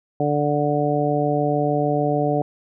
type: harmonic tone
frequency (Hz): 146.83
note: D3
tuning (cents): 0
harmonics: 1 / 2 / 3 / 4 / 5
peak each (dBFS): -24 / -24 / -24 / -24 / -24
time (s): 0.2-2.42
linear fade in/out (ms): 2
effects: none